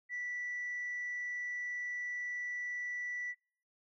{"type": "tone", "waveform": "sine", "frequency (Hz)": 1963, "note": "B6", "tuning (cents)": -11, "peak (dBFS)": -35, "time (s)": [0.09, 3.35], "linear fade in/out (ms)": 50, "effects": ["noise-tail reverb RT60 0.5 s tail -24 dB re dry", "tanh soft clip ceiling -33 dBFS"]}